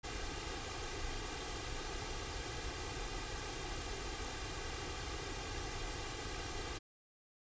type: noise with comb filter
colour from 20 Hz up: pink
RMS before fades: -42 dBFS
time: 0.03-6.79 s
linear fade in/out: 20 ms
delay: 2.5 ms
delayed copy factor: +0.7
effects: resampled to 16000 Hz